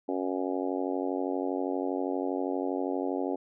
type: harmonic tone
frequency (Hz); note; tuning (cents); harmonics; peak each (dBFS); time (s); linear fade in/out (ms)
92.5; F#2; 0; 3 / 4 / 5 / 6 / 7 / 8 / 9; -32 / -34 / -36 / -38 / -39 / -40 / -41; 0.08-3.36; 10
effects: none